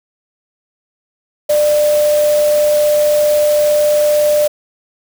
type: tone in noise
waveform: sine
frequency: 596 Hz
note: D5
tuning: 25 cents sharp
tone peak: -9 dBFS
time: 1.49-4.48 s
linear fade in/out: 10 ms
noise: white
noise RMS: -25 dBFS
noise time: 1.49-4.48 s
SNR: +13 dB
effects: none